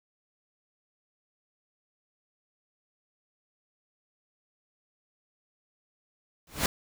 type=noise with exponential growth; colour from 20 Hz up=pink; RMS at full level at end=-21 dBFS; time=6.47-6.66 s; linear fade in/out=2 ms; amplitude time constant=40 ms; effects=none